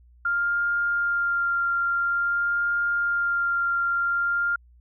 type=tone with vibrato; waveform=sine; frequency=1396.9 Hz; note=F6; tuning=in tune; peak=-21 dBFS; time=0.25-4.56 s; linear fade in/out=5 ms; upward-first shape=sine; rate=0.49 Hz; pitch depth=11 cents each way; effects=added 60 Hz sine -51 dBFS peak until 4.8 s